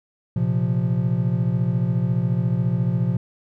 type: chord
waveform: triangle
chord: Bb suspended second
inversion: none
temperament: equal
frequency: 116.54 / 130.81 / 174.61 Hz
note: Bb2 / C3 / F3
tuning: 0 / 0 / 0 cents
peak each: -21 dBFS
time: 0.36-3.17 s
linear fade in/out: 5 ms
effects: none